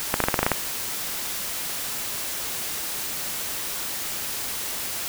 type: clicks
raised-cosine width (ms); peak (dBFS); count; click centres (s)
0.5; -4; 9; 0.141 / 0.203 / 0.239 / 0.285 / 0.342 / 0.391 / 0.43 / 0.465 / 0.517
effects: white hiss -30 dBFS RMS until 5.08 s

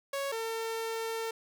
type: tone pair in turn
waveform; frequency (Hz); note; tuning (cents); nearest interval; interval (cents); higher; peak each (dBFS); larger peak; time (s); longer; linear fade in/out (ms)
sawtooth; 554.4 / 451.6; C#5 / A4; 0 / +45; major third; 355; first; -28 / -29; first; 0.13-0.32 / 0.32-1.31; second; 5
effects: none

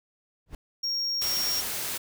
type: noise with exponential growth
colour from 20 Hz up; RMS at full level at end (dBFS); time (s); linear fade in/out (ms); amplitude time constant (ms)
brown; -32; 0.46-0.55; 2; 18
type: tone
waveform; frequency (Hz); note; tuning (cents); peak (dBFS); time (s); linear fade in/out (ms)
triangle; 5570; F8; -5; -25; 0.83-1.61; 10
type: noise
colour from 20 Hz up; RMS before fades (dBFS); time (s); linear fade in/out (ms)
white; -32; 1.21-1.98; 10
effects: none

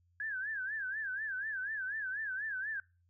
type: tone with vibrato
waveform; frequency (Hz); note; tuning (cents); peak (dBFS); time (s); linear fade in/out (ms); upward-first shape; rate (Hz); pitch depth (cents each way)
sine; 1635; G#6; -28; -35; 0.2-2.8; 2; sine; 4.1; 150
effects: noise-tail reverb RT60 0.3 s tail -23 dB re dry + added 87 Hz sine -68 dBFS peak until 3.09 s

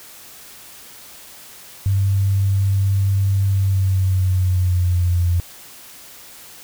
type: tone with pitch glide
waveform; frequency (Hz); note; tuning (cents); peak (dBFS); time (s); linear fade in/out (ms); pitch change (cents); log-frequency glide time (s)
sine; 98 to 87.31; G2 to F2; 0 to 0; -14; 1.86-5.4; 0; -200; 3.47-5.24
effects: white hiss -41 dBFS RMS until 6.63 s

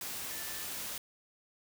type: tone in noise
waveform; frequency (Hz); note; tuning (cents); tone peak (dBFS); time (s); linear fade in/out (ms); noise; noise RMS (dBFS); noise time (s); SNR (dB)
sine; 1760; A6; 0; -49; 0.31-0.64; 2; white; -40; 0.01-0.98; -12
effects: none

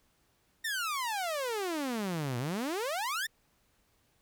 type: exponential two-way sweep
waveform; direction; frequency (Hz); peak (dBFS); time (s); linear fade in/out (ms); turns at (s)
sawtooth; down then up; 1864.7 to 116.54 to 1864.7; -28; 0.64-3.27; 10; 2.38
effects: pink hiss -71 dBFS RMS until 4.21 s

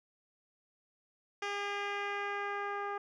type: tone with low-pass filter sweep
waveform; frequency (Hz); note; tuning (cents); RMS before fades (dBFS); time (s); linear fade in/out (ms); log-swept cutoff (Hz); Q
10% pulse; 405; G#4; -43; -37; 1.42-2.98; 5; 4200 to 1200; 1.2
effects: none

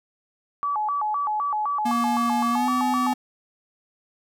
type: tone with vibrato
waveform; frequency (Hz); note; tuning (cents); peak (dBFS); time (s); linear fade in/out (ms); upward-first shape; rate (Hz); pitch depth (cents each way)
sine; 987.8; B5; 0; -22; 0.63-3.13; 0; square; 3.9; 260
type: tone with pitch glide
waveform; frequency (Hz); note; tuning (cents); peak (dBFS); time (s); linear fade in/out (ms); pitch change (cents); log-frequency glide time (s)
square; 238 to 252.2; A#3 to B3; +36 to +36; -24; 1.85-3.14; 10; +100; 2.5-2.68
effects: none

